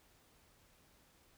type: silence
effects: pink hiss -68 dBFS RMS until 1.37 s